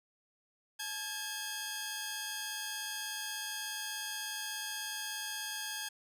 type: tone pair together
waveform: 10% pulse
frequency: 860.8 / 1625 Hz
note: A5 / G#6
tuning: -38 / -38 cents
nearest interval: major seventh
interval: 1100 cents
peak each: -35 / -30 dBFS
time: 0.79-5.89 s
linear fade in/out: 10 ms
effects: none